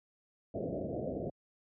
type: low-pass noise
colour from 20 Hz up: white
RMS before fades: -37 dBFS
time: 0.54-1.3 s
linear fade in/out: 5 ms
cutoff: 670 Hz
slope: 96 dB/octave
effects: high-pass 80 Hz 12 dB/octave